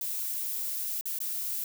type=noise with dropouts; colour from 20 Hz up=violet; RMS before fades=-33 dBFS; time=0.01-1.64 s; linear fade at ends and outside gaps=2 ms; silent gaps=1.011-1.056 / 1.187-1.203 s; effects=none